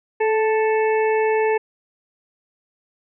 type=harmonic tone with a mistuned harmonic; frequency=440 Hz; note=A4; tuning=in tune; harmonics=1 / 2 / 4 / 5 / 6; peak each=-17 / -23 / -29 / -31 / -33 dBFS; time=0.2-1.58 s; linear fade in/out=10 ms; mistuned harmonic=1; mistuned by=-17 cents; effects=none